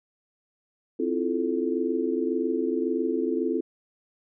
sine chord, F major seventh, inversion second, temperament just, 261.9 / 327.4 / 349.2 / 436.5 Hz, C4 / E4 / F4 / A4, +2 / -12 / 0 / -14 cents, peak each -29 dBFS, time 0.99-3.61 s, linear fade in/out 10 ms, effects none

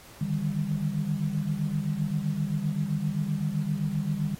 sine tone cluster, 149.2 / 156.9 / 198.8 Hz, D3 / D#3 / G3, +28 / +15 / +25 cents, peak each -30 dBFS, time 0.21-4.35 s, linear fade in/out 5 ms, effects pink hiss -50 dBFS RMS until 4.39 s + AAC 48 kbps

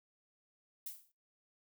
violet noise with exponential decay, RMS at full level -40 dBFS, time 0.86-1.12 s, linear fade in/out 5 ms, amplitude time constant 56 ms, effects noise-tail reverb RT60 0.3 s tail -24 dB re dry

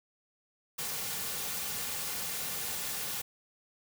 white noise with comb filter, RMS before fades -36 dBFS, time 0.78-3.22 s, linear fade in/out 10 ms, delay 3.1 ms, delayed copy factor -0.5, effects none

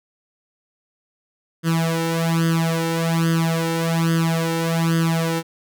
sawtooth tone with flanger, 164.81 Hz, E3, in tune, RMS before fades -20 dBFS, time 1.63-5.43 s, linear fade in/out 50 ms, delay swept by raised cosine 0.62 to 2.22 ms, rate 1.2 Hz, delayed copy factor +1, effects none

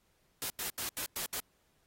white noise bursts at uneven times, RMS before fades -37 dBFS, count 6, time 0.42-0.5 / 0.59-0.7 / 0.78-0.89 / 0.97-1.06 / 1.16-1.26 / 1.33-1.4 s, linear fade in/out 0 ms, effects pink hiss -73 dBFS RMS until 1.86 s + AAC 48 kbps

